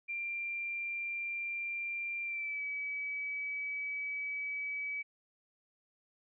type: tone with pitch glide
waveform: sine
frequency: 2375 to 2285 Hz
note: D7 to D7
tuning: +19 to -48 cents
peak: -35 dBFS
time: 0.08-5.03 s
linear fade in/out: 20 ms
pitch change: -67 cents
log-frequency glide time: 2.23-2.63 s
effects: none